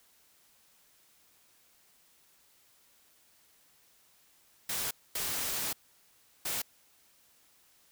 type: noise bursts at uneven times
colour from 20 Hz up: white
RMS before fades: -34 dBFS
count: 3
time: 4.69-4.91 / 5.15-5.73 / 6.45-6.62 s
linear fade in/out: 5 ms
effects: white hiss -65 dBFS RMS until 7.91 s